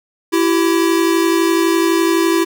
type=tone pair together; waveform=square; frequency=333.4 / 385.3 Hz; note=E4 / G4; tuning=+20 / -30 cents; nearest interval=minor third; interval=250 cents; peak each=-14 / -18 dBFS; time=0.32-2.45 s; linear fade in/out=20 ms; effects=none